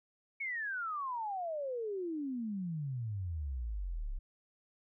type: exponential sweep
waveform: sine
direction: down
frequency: 2245 to 31.51 Hz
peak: -35 dBFS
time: 0.4-4.19 s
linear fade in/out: 10 ms
effects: none